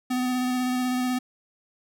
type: tone with vibrato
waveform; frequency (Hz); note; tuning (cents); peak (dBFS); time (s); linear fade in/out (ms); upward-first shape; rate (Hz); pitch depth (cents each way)
square; 251.7; B3; +33; -24; 0.1-1.19; 10; square; 16; 12
effects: none